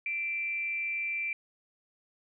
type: tone with frequency modulation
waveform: sine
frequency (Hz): 2349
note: D7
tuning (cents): 0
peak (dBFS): -30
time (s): 0.06-1.33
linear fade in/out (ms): 2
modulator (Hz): 304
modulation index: 0.25
effects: none